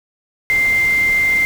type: tone in noise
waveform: sine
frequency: 2093 Hz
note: C7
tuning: in tune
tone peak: -12 dBFS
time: 0.5-1.45 s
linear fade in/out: 0 ms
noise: pink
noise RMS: -30 dBFS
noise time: 0.5-1.45 s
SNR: +15 dB
effects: none